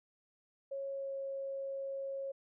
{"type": "tone with pitch glide", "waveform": "sine", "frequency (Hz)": [549, 545.5], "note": ["C#5", "C#5"], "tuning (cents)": [-17, -28], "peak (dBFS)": -37, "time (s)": [0.71, 2.32], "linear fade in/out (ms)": 10, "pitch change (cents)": -11, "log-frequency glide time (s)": [0.91, 1.13], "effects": []}